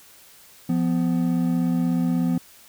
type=tone pair together; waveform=triangle; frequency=173.69 / 250.2 Hz; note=F3 / B3; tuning=-9 / +23 cents; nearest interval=tritone; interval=632 cents; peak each=-20 dBFS; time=0.69-2.38 s; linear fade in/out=5 ms; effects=white hiss -50 dBFS RMS until 2.68 s